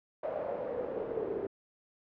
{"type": "noise with band-pass filter sweep", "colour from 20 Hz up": "pink", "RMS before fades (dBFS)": -36, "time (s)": [0.23, 1.47], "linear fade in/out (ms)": 5, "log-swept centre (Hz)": [620, 400], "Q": 6.2, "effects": ["low-pass 2000 Hz 12 dB/octave"]}